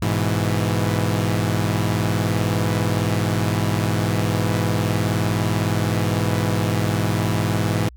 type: chord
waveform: sawtooth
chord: E major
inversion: first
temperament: equal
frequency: 103.83 / 123.47 / 164.81 Hz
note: G#2 / B2 / E3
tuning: 0 / 0 / 0 cents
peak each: -17 / -21 / -20 dBFS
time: 0.02-7.89 s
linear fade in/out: 5 ms
effects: added 60 Hz sine -40 dBFS peak until 7.96 s